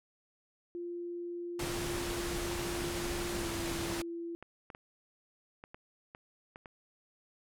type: tone with pitch glide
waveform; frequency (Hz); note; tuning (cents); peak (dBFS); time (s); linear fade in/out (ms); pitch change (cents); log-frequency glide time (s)
sine; 347.4 to 338.5; F4 to E4; -9 to +46; -37; 0.75-4.35; 0; -45; 3.39-3.47
type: low-pass noise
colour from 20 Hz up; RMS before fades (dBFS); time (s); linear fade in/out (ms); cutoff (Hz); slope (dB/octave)
pink; -38; 1.59-4.02; 5; 12000; 24
type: clicks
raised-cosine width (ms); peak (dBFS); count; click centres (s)
0.5; -32; 9; 3.045 / 4.426 / 4.702 / 4.749 / 5.639 / 5.745 / 6.149 / 6.559 / 6.658
effects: none